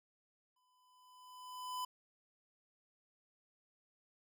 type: tone with exponential growth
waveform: square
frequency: 1004 Hz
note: B5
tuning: 28 cents sharp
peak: -38 dBFS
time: 0.56-1.85 s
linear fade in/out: 5 ms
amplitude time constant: 280 ms
effects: none